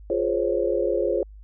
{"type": "chord", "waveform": "sine", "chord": "Db major seventh", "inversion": "first", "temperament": "equal with one note detuned", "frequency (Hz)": [349.2, 415.3, 514.6, 554.4], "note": ["F4", "Ab4", "C5", "Db5"], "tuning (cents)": [0, 0, -29, 0], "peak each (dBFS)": -26, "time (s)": [0.1, 1.23], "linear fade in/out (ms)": 2, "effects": ["added 51 Hz sine -41 dBFS peak until 1.43 s"]}